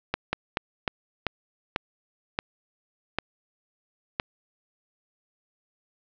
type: slowing click train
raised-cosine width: 0.3 ms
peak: -8 dBFS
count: 9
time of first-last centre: 0.14-4.199 s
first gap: 190 ms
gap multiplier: 1.27
effects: low-pass 4000 Hz 12 dB/octave